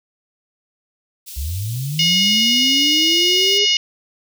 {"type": "high-pass noise", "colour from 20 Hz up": "white", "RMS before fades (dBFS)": -34, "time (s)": [1.26, 3.59], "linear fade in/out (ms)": 20, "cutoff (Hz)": 3000, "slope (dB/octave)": 24}
{"type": "linear sweep", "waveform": "sine", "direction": "up", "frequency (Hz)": [61.6, 415.1], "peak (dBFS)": -21, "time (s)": [1.36, 3.66], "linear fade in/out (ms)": 20}
{"type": "harmonic tone", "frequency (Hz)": 722, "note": "F#5", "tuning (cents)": -43, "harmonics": [3, 4, 5, 6, 7, 8, 9], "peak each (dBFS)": [-24, -15, -25, -27, -20, -27, -32], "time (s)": [1.99, 3.77], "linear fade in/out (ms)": 2}
{"effects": []}